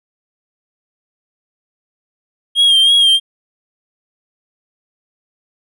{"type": "tone with vibrato", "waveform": "triangle", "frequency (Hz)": 3231, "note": "G#7", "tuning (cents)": -48, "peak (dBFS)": -6, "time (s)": [2.55, 3.2], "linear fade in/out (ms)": 50, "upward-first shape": "sine", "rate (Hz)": 3.1, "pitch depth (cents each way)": 45, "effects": []}